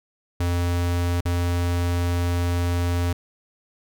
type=tone with dropouts; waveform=square; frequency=87.31 Hz; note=F2; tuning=in tune; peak=-21 dBFS; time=0.4-3.13 s; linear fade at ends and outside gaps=5 ms; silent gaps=1.208-1.253 s; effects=none